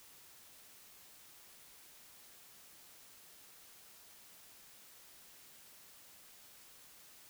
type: silence
effects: white hiss -59 dBFS RMS until 7.29 s